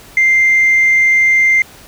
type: tone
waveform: sine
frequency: 2093 Hz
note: C7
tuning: in tune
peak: -6 dBFS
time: 0.17-1.62 s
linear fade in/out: 2 ms
effects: tanh soft clip ceiling -4 dBFS + pink hiss -39 dBFS RMS until 1.87 s